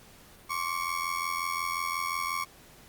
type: ring-modulated tone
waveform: 30% pulse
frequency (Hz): 1111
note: C#6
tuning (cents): +4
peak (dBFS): -24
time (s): 0.49-2.45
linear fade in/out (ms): 20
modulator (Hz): 42.8
effects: pink hiss -54 dBFS RMS until 2.88 s + Opus 48 kbps